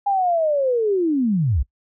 sine linear sweep, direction down, 817 to 52.9 Hz, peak -16 dBFS, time 0.06-1.63 s, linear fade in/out 10 ms, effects noise-tail reverb RT60 0.1 s tail -22 dB re dry

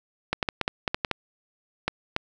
clicks, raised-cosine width 0.3 ms, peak -8 dBFS, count 11, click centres 0.33 / 0.428 / 0.488 / 0.613 / 0.679 / 0.878 / 0.945 / 1.048 / 1.113 / 1.88 / 2.164 s, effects none

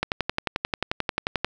click train, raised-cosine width 0.3 ms, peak -7 dBFS, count 17, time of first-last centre 0.03-1.446 s, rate 11.3 Hz, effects none

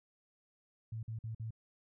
sine tone bursts, 111.7 Hz, A2, 27 cents sharp, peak -38 dBFS, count 4, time 0.92-1.507 s, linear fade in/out 5 ms, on 110 ms, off 49 ms, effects none

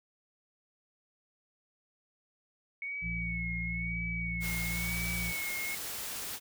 sine tone with vibrato, 2217 Hz, C#7, in tune, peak -35 dBFS, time 2.82-5.75 s, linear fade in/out 2 ms, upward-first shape sine, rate 1 Hz, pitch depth 55 cents each way
harmonic tone, 57.3 Hz, A#1, 29 cents flat, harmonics 1 / 2 / 3, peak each -38 / -43 / -38 dBFS, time 3.01-5.34 s, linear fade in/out 50 ms
white noise, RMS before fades -39 dBFS, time 4.4-6.4 s, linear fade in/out 50 ms
effects none

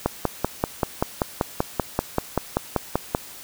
click train, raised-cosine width 1 ms, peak -5 dBFS, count 17, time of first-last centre 0.06-3.149 s, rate 5.18 Hz, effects white hiss -41 dBFS RMS until 3.43 s

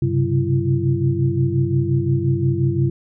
sine tone cluster, 97.2 / 130.4 / 136.1 / 190 / 338.8 Hz, G2 / C3 / C#3 / F#3 / E4, -14 / -5 / -31 / +46 / +48 cents, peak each -24 / -20 / -20 / -29 / -23 dBFS, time 0.02-2.9 s, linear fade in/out 5 ms, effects none

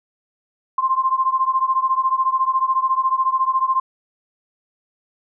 sine beating tone pair, 1046.5 / 1060.5 Hz, C6 / C6, 0 / +23 cents, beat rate 14 Hz, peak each -18 / -20 dBFS, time 0.78-3.8 s, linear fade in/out 5 ms, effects none

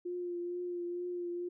sine tone with vibrato, 352 Hz, F4, 14 cents sharp, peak -35 dBFS, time 0.05-1.49 s, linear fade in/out 10 ms, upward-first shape triangle, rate 2.2 Hz, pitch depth 25 cents each way, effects none

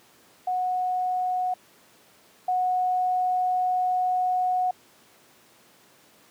sine tone pair in turn, 733 / 733 Hz, F#5 / F#5, -16 / -16 cents, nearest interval unison, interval 0 cents, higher neither, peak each -23 / -21 dBFS, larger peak second, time 0.47-1.54 / 2.48-4.71 s, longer second, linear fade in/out 5 ms, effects pink hiss -56 dBFS RMS until 6.3 s + high-pass 200 Hz 12 dB/octave

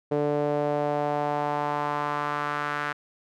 sawtooth tone with band-pass filter sweep, 146.83 Hz, D3, in tune, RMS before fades -27 dBFS, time 0.11-2.93 s, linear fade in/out 10 ms, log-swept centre 470 to 1500 Hz, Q 2.4, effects none

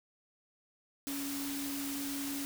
sine tone in noise, 279.4 Hz, C#4, 14 cents sharp, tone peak -37 dBFS, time 1.07-2.45 s, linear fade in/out 0 ms, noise white, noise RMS -41 dBFS, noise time 1.07-2.45 s, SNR +1 dB, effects none

